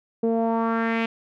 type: tone with low-pass filter sweep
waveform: sawtooth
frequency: 227.5 Hz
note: A#3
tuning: 42 cents flat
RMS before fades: -23 dBFS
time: 0.23-1.06 s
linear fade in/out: 5 ms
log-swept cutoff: 470 to 2700 Hz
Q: 2.9
effects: none